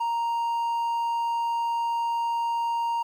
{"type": "tone", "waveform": "triangle", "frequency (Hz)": 932.3, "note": "A#5", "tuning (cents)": 0, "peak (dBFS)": -22, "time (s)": [0, 3.03], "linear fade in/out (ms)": 10, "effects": ["10-bit"]}